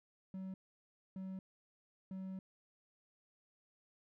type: tone bursts at uneven times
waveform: triangle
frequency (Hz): 189.4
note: F#3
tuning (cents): +41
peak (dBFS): -40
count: 3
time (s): 0.34-0.54 / 1.16-1.39 / 2.11-2.39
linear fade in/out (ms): 2
effects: none